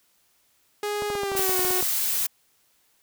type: tone with pitch glide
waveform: sawtooth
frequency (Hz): 414.6 to 367.2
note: G#4 to F#4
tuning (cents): -3 to -13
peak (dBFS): -22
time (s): 0.83-1.81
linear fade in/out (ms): 2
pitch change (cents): -210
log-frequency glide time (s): 1.09-1.59
type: clicks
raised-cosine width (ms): 1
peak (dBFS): -19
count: 12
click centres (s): 1.022 / 1.102 / 1.153 / 1.234 / 1.318 / 1.352 / 1.394 / 1.494 / 1.593 / 1.649 / 1.707 / 1.827
type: noise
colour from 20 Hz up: blue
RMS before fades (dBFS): -25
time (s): 1.36-2.27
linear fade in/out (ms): 10
effects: white hiss -65 dBFS RMS until 3.02 s